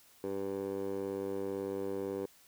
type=tone with band-pass filter; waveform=15% pulse; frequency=98 Hz; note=G2; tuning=in tune; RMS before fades=-37 dBFS; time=0.24-2.26 s; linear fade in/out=0 ms; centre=460 Hz; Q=3.5; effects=white hiss -62 dBFS RMS until 2.47 s